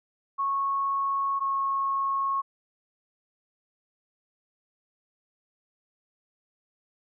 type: tone pair in turn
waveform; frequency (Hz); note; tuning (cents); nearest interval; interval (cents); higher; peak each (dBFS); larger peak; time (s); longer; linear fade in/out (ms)
sine; 1101 / 1094; C#6 / C#6; -12 / -23; unison; 11; first; -24; neither; 0.38-1.4 / 1.4-2.42; neither; 20
effects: none